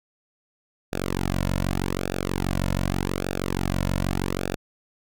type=tone with flanger; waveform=sawtooth; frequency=46.25 Hz; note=F#1; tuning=in tune; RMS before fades=-26 dBFS; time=0.92-4.56 s; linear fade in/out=10 ms; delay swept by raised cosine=0.96 to 2.56 ms; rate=0.84 Hz; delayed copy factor=-1; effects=none